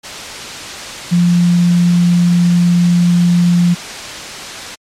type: tone in noise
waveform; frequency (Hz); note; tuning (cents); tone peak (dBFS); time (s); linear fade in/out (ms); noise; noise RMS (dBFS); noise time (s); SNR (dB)
sine; 174.61; F3; 0; -7; 1.11-3.75; 20; white; -25; 0.03-4.76; +15
effects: low-pass 6000 Hz 12 dB/octave + MP3 64 kbps